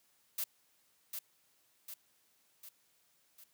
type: noise with echo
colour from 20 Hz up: blue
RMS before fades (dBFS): -36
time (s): 0.38-0.44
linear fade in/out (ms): 5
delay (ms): 750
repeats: 4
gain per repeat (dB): -5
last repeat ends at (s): 3.44
effects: white hiss -72 dBFS RMS until 3.53 s + high-pass 80 Hz 12 dB/octave